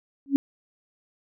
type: tone with exponential growth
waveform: sine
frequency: 277.2 Hz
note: C#4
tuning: in tune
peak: -11 dBFS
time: 0.26-0.36 s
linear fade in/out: 0 ms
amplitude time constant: 20 ms
effects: none